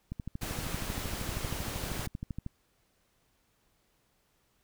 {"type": "click train", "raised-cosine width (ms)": 5, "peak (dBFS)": -24, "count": 31, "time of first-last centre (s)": [0.12, 2.464], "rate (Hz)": 12.8}
{"type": "noise", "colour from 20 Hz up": "pink", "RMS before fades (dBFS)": -38, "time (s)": [0.41, 2.07], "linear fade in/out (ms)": 10}
{"effects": ["pink hiss -72 dBFS RMS until 4.63 s"]}